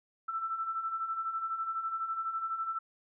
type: beating tone pair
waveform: sine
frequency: 1320 / 1332 Hz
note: E6 / E6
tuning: +2 / +18 cents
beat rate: 12 Hz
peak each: -40 / -33 dBFS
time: 0.28-2.79 s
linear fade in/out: 10 ms
effects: none